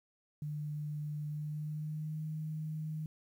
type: tone with pitch glide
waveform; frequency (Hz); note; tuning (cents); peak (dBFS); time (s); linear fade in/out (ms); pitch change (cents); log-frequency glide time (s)
sine; 149.4 to 155.38; D3 to D#3; +30 to -2; -36; 0.42-3.06; 2; +68; 1.3-2.23
effects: 11-bit